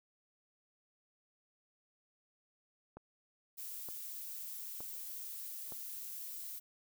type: click train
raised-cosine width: 1 ms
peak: -35 dBFS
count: 4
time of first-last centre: 2.97-5.722 s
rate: 1.09 Hz
type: noise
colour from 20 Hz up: violet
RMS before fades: -45 dBFS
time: 3.57-6.6 s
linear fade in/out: 20 ms
effects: none